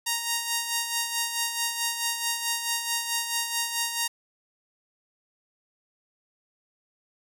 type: tone with tremolo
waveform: 5% pulse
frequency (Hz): 933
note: A#5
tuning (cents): +1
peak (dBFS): -12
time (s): 0.06-4.08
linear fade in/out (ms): 10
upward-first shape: sine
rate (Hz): 4.6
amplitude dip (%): 55
effects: none

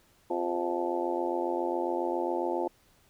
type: harmonic tone with a mistuned harmonic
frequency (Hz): 87.31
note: F2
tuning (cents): 0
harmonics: 3 / 4 / 5 / 6 / 7 / 8 / 9 / 10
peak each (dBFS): -40 / -31 / -44 / -35 / -38 / -37 / -41 / -35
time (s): 0.3-2.68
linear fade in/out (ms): 5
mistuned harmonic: 5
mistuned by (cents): -110
effects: pink hiss -64 dBFS RMS until 3.09 s

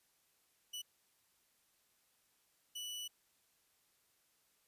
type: tone bursts at uneven times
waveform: sawtooth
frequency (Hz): 2960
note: F#7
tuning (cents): 0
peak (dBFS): -39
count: 2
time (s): 0.73-0.82 / 2.75-3.08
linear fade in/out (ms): 10
effects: white hiss -75 dBFS RMS until 4.67 s + resampled to 32000 Hz

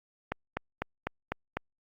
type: click train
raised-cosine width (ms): 0.5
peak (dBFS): -15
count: 6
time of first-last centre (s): 0.32-1.57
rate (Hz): 4
effects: Opus 48 kbps

